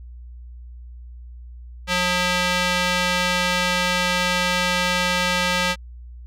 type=tone with band-pass filter; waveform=square; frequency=179.7 Hz; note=F3; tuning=50 cents sharp; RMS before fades=-21 dBFS; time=1.87-5.76 s; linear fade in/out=50 ms; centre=2900 Hz; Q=0.75; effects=added 60 Hz sine -36 dBFS peak until 6.26 s